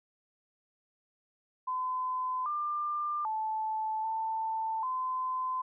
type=tone with pitch steps; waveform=sine; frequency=1019 / 1194 / 873 / 888 / 1026 Hz; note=C6 / D6 / A5 / A5 / C6; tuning=-46 / +28 / -14 / +16 / -34 cents; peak=-30 dBFS; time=1.67-5.62 s; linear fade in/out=10 ms; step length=790 ms; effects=none